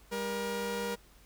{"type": "tone pair together", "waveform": "sawtooth", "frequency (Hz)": [199.67, 474.9], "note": ["G3", "A#4"], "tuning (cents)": [32, 32], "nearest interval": "octave + minor third", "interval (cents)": 1500, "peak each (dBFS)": [-34, -30], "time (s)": [0.11, 0.96], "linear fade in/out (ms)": 20, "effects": ["added 50 Hz sine -59 dBFS peak until 1.25 s", "pink hiss -61 dBFS RMS until 1.25 s"]}